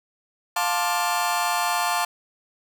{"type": "chord", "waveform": "sawtooth", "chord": "D minor seventh", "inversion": "first", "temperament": "just", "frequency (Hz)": [704.8, 881, 1057.2, 1174.7], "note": ["F5", "A5", "C6", "D6"], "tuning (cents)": [16, 2, 18, 0], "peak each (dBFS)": [-22, -22, -24, -25], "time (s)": [0.56, 2.05], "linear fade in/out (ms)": 5, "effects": []}